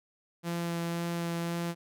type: tone with vibrato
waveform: sawtooth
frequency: 170 Hz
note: F3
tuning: 46 cents flat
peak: -27 dBFS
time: 0.43-1.75 s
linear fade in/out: 50 ms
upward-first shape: sine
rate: 1.9 Hz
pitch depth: 9 cents each way
effects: none